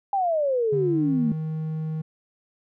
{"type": "exponential sweep", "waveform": "sine", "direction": "down", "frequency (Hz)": [813, 216.7], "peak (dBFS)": -20, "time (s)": [0.13, 1.32], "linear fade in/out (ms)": 2}
{"type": "tone with pitch glide", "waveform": "triangle", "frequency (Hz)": [146, 157.39], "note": ["D3", "D#3"], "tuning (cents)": [-10, 20], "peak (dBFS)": -24, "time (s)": [0.72, 2.02], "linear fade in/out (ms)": 10, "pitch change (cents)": 130, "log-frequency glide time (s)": [0.9, 1.12]}
{"effects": []}